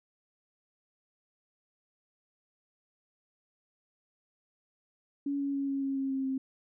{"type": "tone with pitch steps", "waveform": "sine", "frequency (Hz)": [281.9, 279.5, 277.1, 274.7, 272.3, 269.9, 267.6, 265.3], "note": ["C#4", "C#4", "C#4", "C#4", "C#4", "C#4", "C4", "C4"], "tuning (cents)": [29, 14, -1, -16, -31, -46, 39, 24], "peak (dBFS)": -29, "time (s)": [5.26, 6.38], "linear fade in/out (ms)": 5, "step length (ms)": 140, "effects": []}